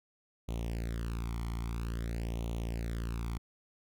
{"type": "tone with flanger", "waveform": "sawtooth", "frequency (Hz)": 57.3, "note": "A#1", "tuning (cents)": -29, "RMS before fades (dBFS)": -36, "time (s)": [0.48, 3.38], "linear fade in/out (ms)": 10, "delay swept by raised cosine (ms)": [0.3, 0.93], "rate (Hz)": 0.5, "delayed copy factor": 0.85, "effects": []}